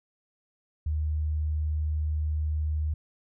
sine tone, 76.6 Hz, D#2, 27 cents flat, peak -25 dBFS, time 0.86-2.94 s, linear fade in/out 5 ms, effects none

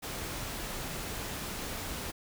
pink noise, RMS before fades -38 dBFS, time 0.02-2.12 s, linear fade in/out 20 ms, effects none

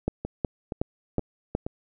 two click trains, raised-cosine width 2 ms, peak -11 / -17 dBFS, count 5 / 4, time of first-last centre 0.08-1.551 / 0.25-1.665 s, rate 2.72 / 2.12 Hz, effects none

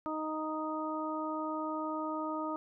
harmonic tone, 311.1 Hz, D#4, in tune, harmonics 1 / 2 / 3 / 4, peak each -37 / -40 / -40 / -39 dBFS, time 0.06-2.56 s, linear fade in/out 0 ms, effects none

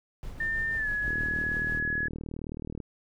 brown noise with tremolo, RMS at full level -38 dBFS, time 0.23-1.79 s, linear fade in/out 0 ms, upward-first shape sine, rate 6.2 Hz, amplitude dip 40%
sine tone with pitch glide, 1800 to 1689.2 Hz, A6 to G#6, +39 to +29 cents, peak -27 dBFS, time 0.4-2.08 s, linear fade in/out 5 ms, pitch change -110 cents, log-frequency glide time 0.76-0.89 s
click train, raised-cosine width 3 ms, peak -24 dBFS, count 68, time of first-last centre 1.08-2.802 s, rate 38.9 Hz
effects none

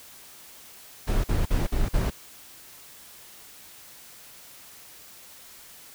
brown noise bursts, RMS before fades -23 dBFS, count 5, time 1.07-2.104 s, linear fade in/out 10 ms, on 170 ms, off 46 ms, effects white hiss -48 dBFS RMS until 5.94 s

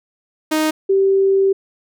sawtooth / sine tone pair in turn, 311.1 / 388.8 Hz, D#4 / G4, 0 / -14 cents, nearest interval major third, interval 386 cents, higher second, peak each -11 dBFS, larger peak neither, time 0.51-0.71 / 0.89-1.53 s, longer second, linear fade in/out 10 ms, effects none

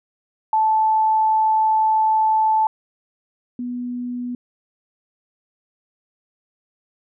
sine tone pair in turn, 874 / 245.3 Hz, A5 / B3, -12 / -12 cents, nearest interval octave + minor seventh, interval 2200 cents, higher first, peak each -14 / -24 dBFS, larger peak first, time 0.53-2.67 / 3.59-4.35 s, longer first, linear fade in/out 2 ms, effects none

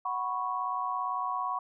sine chord, F# suspended fourth, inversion none, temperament equal with one note detuned, 740 / 987.8 / 1105.5 Hz, F#5 / B5 / C#6, 0 / 0 / -5 cents, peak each -36 / -34 / -32 dBFS, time 0.05-1.59 s, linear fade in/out 5 ms, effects none

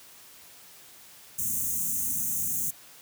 white band-stop noise, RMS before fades -29 dBFS, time 1.38-2.71 s, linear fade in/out 10 ms, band 270 to 6100 Hz, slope 96 dB/octave, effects white hiss -51 dBFS RMS until 3.01 s + high-pass 60 Hz 12 dB/octave

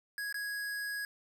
square tone with dropouts, 1661.2 Hz, G#6, in tune, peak -36 dBFS, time 0.18-1.05 s, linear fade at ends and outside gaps 1 ms, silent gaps 0.326-0.343 s, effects none

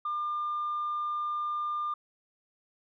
sine tone, 1200 Hz, D6, 37 cents sharp, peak -28 dBFS, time 0.05-1.94 s, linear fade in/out 5 ms, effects tanh soft clip ceiling -26 dBFS

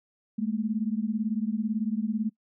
sine beating tone pair, 209.9 / 227.9 Hz, G#3 / A#3, +19 / -39 cents, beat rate 18 Hz, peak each -28 / -29 dBFS, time 0.38-2.3 s, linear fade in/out 10 ms, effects noise-tail reverb RT60 0.1 s tail -23 dB re dry

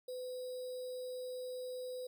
sine tone with sample-and-hold, 505 Hz, B4, 39 cents sharp, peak -40 dBFS, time 0.08-2.07 s, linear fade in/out 5 ms, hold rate 4410 Hz, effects none

